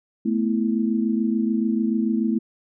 sine chord, A suspended second, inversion none, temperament equal, 220 / 246.9 / 329.6 Hz, A3 / B3 / E4, 0 / 0 / 0 cents, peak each -21 / -25 / -26 dBFS, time 0.25-2.39 s, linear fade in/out 10 ms, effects none

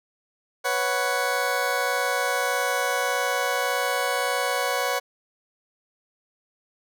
20% pulse chord, B suspended second, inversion none, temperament just, 493.9 / 555.6 / 740.8 Hz, B4 / C#5 / F#5, 0 / +4 / +2 cents, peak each -23 / -22 / -23 dBFS, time 0.64-5 s, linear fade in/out 20 ms, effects none

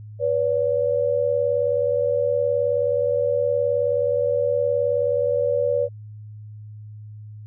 sine tone pair together, 490.9 / 570 Hz, B4 / C#5, -10 / +48 cents, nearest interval minor third, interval 258 cents, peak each -21 dBFS, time 0.19-5.89 s, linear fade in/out 50 ms, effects added 106 Hz sine -36 dBFS peak until 7.46 s

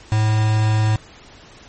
triangle tone with quantisation, 108.4 Hz, A2, 25 cents flat, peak -12 dBFS, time 0.12-0.96 s, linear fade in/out 0 ms, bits 4, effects pink hiss -44 dBFS RMS until 1.68 s + MP3 32 kbps

